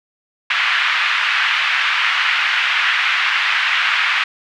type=band-pass noise; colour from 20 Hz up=white; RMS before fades=-17 dBFS; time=0.5-4.24 s; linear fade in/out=5 ms; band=1200 to 2800 Hz; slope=24 dB/octave; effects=none